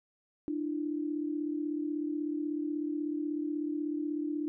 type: tone pair together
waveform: sine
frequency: 298.4 / 334.7 Hz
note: D4 / E4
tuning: +28 / +26 cents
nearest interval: major second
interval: 198 cents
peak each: -32 / -37 dBFS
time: 0.48-4.48 s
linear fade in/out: 0 ms
effects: none